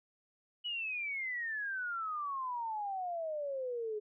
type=exponential sweep; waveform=sine; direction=down; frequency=2963 to 415.3 Hz; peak=-35 dBFS; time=0.64-4 s; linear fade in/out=20 ms; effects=none